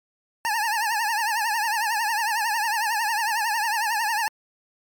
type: tone with vibrato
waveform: 25% pulse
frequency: 880 Hz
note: A5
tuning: in tune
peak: -18 dBFS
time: 0.45-4.28 s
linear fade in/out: 0 ms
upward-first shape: triangle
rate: 11 Hz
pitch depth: 140 cents each way
effects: MP3 96 kbps